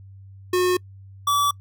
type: tone pair in turn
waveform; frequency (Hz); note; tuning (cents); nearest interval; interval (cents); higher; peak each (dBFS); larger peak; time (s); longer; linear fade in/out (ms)
square; 362.6 / 1151.2; F#4 / D6; -35 / -35; octave + minor sixth; 2000; second; -18; neither; 0.53-0.77 / 1.27-1.51; neither; 5
effects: noise-tail reverb RT60 0.1 s tail -26 dB re dry + added 97 Hz sine -41 dBFS peak until 1.6 s